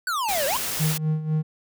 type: exponential two-way sweep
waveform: square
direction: down then up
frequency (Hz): 1542 to 523.3 to 1099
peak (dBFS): -24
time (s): 0.07-0.57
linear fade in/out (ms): 2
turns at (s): 0.46
type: noise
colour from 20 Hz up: white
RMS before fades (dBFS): -28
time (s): 0.28-0.98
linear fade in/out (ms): 10
type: tone with tremolo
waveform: triangle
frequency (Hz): 155.56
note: D#3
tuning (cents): 0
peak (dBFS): -17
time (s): 0.79-1.43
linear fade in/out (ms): 20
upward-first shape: sine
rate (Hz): 4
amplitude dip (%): 70
effects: none